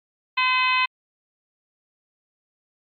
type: harmonic tone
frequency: 511 Hz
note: C5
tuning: 41 cents flat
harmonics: 2 / 3 / 4 / 5 / 6 / 7 / 8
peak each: -22 / -31 / -26 / -22 / -29 / -34 / -34 dBFS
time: 0.37-0.86 s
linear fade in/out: 10 ms
effects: Opus 48 kbps

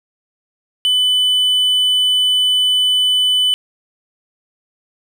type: tone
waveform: triangle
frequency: 3000 Hz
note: F#7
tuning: 23 cents sharp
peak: -10 dBFS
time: 0.85-3.54 s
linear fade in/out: 0 ms
effects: none

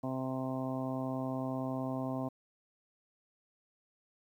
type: harmonic tone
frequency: 130.81 Hz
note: C3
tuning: in tune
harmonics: 1 / 2 / 3 / 4 / 5 / 6 / 7 / 8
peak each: -40 / -36 / -49 / -45 / -41 / -47 / -48 / -47 dBFS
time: 0.03-2.29 s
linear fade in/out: 10 ms
effects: 11-bit

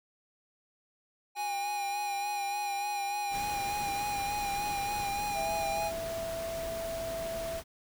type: tone with vibrato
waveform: square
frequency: 814 Hz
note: G#5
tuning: 35 cents flat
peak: -32 dBFS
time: 1.35-5.92 s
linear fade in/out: 50 ms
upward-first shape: sine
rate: 3.4 Hz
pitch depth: 31 cents each way
type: tone with pitch glide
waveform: 5% pulse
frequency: 370 to 367.9 Hz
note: F#4 to F#4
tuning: 0 to -10 cents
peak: -36 dBFS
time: 1.36-5.1 s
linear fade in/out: 10 ms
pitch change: -10 cents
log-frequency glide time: 3.45-3.55 s
type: noise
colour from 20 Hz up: pink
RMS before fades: -42 dBFS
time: 3.3-7.64 s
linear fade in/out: 50 ms
type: tone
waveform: sine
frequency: 662 Hz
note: E5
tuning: 7 cents sharp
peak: -34 dBFS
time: 5.34-7.62 s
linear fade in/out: 50 ms
effects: none

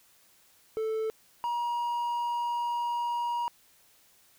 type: tone pair in turn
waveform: triangle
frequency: 440 / 952.5 Hz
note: A4 / A#5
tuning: 0 / +37 cents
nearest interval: octave + minor second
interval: 1337 cents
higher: second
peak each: -26 dBFS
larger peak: neither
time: 0.77-1.1 / 1.44-3.48 s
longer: second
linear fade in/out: 0 ms
effects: white hiss -62 dBFS RMS until 4.38 s

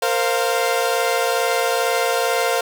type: chord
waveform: sawtooth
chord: Bb suspended second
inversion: none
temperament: equal with one note detuned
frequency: 461.1 / 523.3 / 698.5 Hz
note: Bb4 / C5 / F5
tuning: -19 / 0 / 0 cents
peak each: -18 dBFS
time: 0.02-2.61 s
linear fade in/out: 5 ms
effects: none

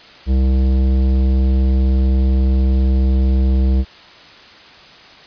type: tone with tanh clipping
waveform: sine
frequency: 65.41 Hz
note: C2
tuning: in tune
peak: -13 dBFS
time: 0.26-3.85 s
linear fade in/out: 50 ms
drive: 14 dB
effects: white hiss -41 dBFS RMS until 5.26 s + resampled to 11025 Hz

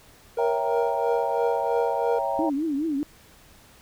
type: tone with tremolo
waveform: triangle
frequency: 470.9 Hz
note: A#4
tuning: 18 cents sharp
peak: -19 dBFS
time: 0.37-2.19 s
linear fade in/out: 5 ms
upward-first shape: triangle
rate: 3 Hz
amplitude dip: 80%
type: chord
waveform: sine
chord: C# diminished seventh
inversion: none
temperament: equal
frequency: 554.4 / 659.3 / 784 / 932.3 Hz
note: C#5 / E5 / G5 / Bb5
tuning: 0 / 0 / 0 / 0 cents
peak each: -29 dBFS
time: 0.38-2.5 s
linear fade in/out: 10 ms
type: tone with vibrato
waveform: sine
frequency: 299.9 Hz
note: D4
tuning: 36 cents sharp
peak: -23 dBFS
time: 2.39-3.03 s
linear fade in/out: 0 ms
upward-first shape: triangle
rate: 4.8 Hz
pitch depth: 200 cents each way
effects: pink hiss -53 dBFS RMS until 3.81 s

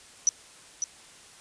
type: tone with echo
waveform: sine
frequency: 5920 Hz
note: F#8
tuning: in tune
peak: -17 dBFS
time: 0.27-0.29 s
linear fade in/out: 0 ms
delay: 550 ms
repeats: 1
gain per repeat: -8 dB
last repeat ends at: 0.84 s
effects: white hiss -51 dBFS RMS until 1.4 s + resampled to 22050 Hz

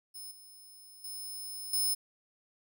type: tone with level steps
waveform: 5% pulse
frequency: 5210 Hz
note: E8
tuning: 21 cents flat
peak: -37 / -46 / -34 / -22 dBFS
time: 0.14-1.95 s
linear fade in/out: 20 ms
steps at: 0.31 / 1.04 / 1.73 s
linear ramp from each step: 5 ms
effects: none

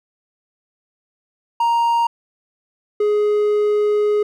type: tone pair in turn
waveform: triangle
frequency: 934 / 418.1 Hz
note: A#5 / G#4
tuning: +3 / +12 cents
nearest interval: octave + major second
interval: 1391 cents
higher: first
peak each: -12 dBFS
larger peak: neither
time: 1.6-2.07 / 3-4.23 s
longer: second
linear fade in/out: 5 ms
effects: none

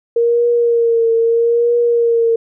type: tone with vibrato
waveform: sine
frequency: 466.2 Hz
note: A#4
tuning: in tune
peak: -10 dBFS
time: 0.16-2.36 s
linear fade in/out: 5 ms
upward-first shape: triangle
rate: 0.78 Hz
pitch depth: 41 cents each way
effects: none

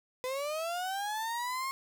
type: linear sweep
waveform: 35% pulse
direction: up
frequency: 500 to 1083 Hz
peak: -31 dBFS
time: 0.24-1.71 s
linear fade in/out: 0 ms
effects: none

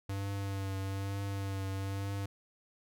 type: tone with vibrato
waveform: square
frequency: 98 Hz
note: G2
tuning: in tune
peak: -35 dBFS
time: 0.09-2.26 s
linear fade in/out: 5 ms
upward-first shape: triangle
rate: 1.1 Hz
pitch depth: 29 cents each way
effects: none

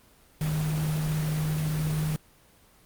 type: tone in noise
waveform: sine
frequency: 154.1 Hz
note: D#3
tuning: 16 cents flat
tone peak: -25 dBFS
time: 0.41-2.16 s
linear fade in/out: 0 ms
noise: pink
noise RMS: -36 dBFS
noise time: 0.41-2.16 s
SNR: +8 dB
effects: pink hiss -58 dBFS RMS until 2.85 s + Opus 24 kbps

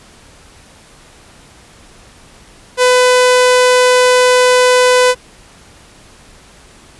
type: tone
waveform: sawtooth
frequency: 501 Hz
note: B4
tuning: 25 cents sharp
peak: -3 dBFS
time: 2.77-5.15 s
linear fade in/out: 50 ms
effects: pink hiss -42 dBFS RMS until 6.99 s + resampled to 24000 Hz

